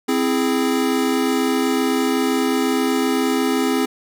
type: chord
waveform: square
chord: C augmented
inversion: none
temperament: equal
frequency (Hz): 261.6 / 329.6 / 415.3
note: C4 / E4 / G#4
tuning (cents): 0 / 0 / 0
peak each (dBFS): -20 / -24 / -23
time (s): 0.08-3.86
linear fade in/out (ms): 10
effects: none